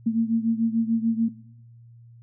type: beating tone pair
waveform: sine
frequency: 225.2 / 232 Hz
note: A3 / A#3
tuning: +40 / -8 cents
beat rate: 6.8 Hz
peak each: -21 / -25 dBFS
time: 0.06-1.29 s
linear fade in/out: 10 ms
effects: noise-tail reverb RT60 0.9 s tail -20 dB re dry + added 117 Hz sine -46 dBFS peak until 2.22 s